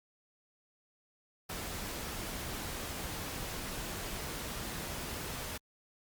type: noise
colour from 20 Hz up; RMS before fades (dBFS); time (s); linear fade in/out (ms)
pink; -40; 1.49-5.58; 10
effects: Opus 48 kbps